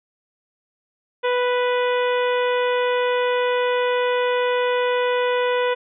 harmonic tone, 493.9 Hz, B4, in tune, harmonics 1 / 2 / 3 / 4 / 5 / 6 / 7, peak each -19 / -25 / -29 / -31 / -33 / -35 / -36 dBFS, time 1.23-5.75 s, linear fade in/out 20 ms, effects none

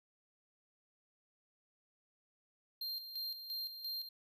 square tone with tremolo, 4186 Hz, C8, in tune, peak -39 dBFS, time 2.81-4.09 s, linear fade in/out 5 ms, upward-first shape square, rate 2.9 Hz, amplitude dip 60%, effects none

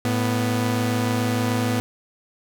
sawtooth tone pair together, 110 / 246.9 Hz, A2 / B3, 0 / 0 cents, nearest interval octave + major second, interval 1400 cents, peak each -19 dBFS, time 0.05-1.8 s, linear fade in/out 0 ms, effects none

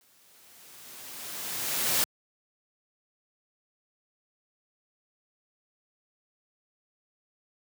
white noise with exponential growth, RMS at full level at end -24 dBFS, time 0.01-2.04 s, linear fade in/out 1 ms, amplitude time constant 440 ms, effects high-pass 100 Hz 12 dB/octave

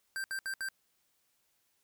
square tone bursts, 1570 Hz, G6, 2 cents sharp, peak -35 dBFS, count 4, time 0.16-0.687 s, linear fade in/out 0 ms, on 80 ms, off 69 ms, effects white hiss -75 dBFS RMS until 1.83 s

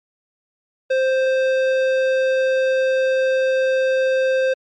sine tone with tanh clipping, 524 Hz, C5, 2 cents sharp, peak -17 dBFS, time 0.9-4.54 s, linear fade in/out 10 ms, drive 14 dB, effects MP3 48 kbps

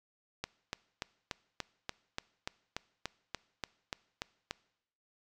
click train, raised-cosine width 0.2 ms, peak -18 dBFS, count 15, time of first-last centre 0.44-4.51 s, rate 3.44 Hz, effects noise-tail reverb RT60 0.8 s tail -22 dB re dry

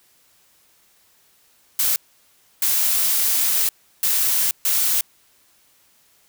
blue noise bursts at uneven times, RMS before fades -19 dBFS, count 4, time 1.79-1.96 / 2.62-3.69 / 4.03-4.51 / 4.65-5.01 s, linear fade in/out 2 ms, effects white hiss -58 dBFS RMS until 6.28 s

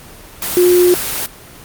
sine tone in noise, 357.5 Hz, F4, 41 cents sharp, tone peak -7 dBFS, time 0.57-0.94 s, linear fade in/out 0 ms, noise white, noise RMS -20 dBFS, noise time 0.42-1.26 s, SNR +10 dB, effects pink hiss -37 dBFS RMS until 1.64 s + Opus 24 kbps

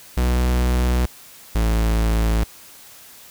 45% pulse tone pair in turn, 61.74 / 55 Hz, B1 / A1, 0 / 0 cents, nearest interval major second, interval 200 cents, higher first, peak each -16 dBFS, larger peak neither, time 0.17-1.06 / 1.55-2.44 s, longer neither, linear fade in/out 5 ms, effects white hiss -44 dBFS RMS until 3.3 s

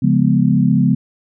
sine chord, C# dominant seventh, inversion none, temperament equal with one note detuned, 138.59 / 173.41 / 207.7 / 246.9 Hz, C#3 / E#3 / G#3 / B3, 0 / -12 / 0 / 0 cents, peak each -16 dBFS, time 0.02-0.95 s, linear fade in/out 10 ms, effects none

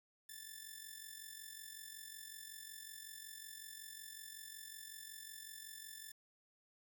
5% pulse tone with amplitude modulation, 1760 Hz, A6, in tune, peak -36 dBFS, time 0.29-6.12 s, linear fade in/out 5 ms, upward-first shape sine, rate 45.4 Hz, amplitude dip 65%, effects 11-bit

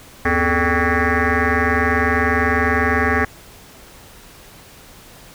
sine tone with frequency modulation, 784 Hz, G5, in tune, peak -13 dBFS, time 0.25-3.25 s, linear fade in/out 5 ms, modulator 172 Hz, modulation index 7, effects tanh soft clip ceiling -9 dBFS + pink hiss -43 dBFS RMS until 5.34 s

